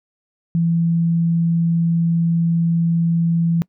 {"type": "tone", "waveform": "sine", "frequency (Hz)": 167.5, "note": "E3", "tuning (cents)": 28, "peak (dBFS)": -14, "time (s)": [0.55, 3.62], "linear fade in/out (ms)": 0, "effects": ["noise-tail reverb RT60 0.1 s tail -24 dB re dry"]}